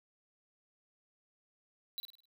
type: tone with echo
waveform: square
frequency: 3951 Hz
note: B7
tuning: in tune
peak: -37 dBFS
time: 1.98-2 s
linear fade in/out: 0 ms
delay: 51 ms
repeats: 5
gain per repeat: -7 dB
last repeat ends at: 2.255 s
effects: none